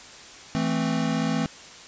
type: chord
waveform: square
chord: A minor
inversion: second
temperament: equal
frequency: 164.81 / 220 / 261.6 Hz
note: E3 / A3 / C4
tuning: 0 / 0 / 0 cents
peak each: -28 dBFS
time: 0.55-1.46 s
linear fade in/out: 0 ms
effects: white hiss -44 dBFS RMS until 1.87 s + resampled to 16000 Hz